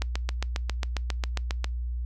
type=click train; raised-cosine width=0.2 ms; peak=-12 dBFS; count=13; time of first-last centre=0.02-1.644 s; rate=7.39 Hz; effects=noise-tail reverb RT60 0.2 s tail -25 dB re dry + added 60 Hz sine -28 dBFS peak until 2.05 s